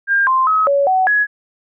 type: tone with pitch steps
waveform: sine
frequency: 1603 / 1046 / 1277 / 562 / 751 / 1678 Hz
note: G6 / C6 / D#6 / C#5 / F#5 / G#6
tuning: +38 / -1 / +45 / +24 / +26 / +17 cents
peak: -11 dBFS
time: 0.07-1.27 s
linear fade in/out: 50 ms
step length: 200 ms
effects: none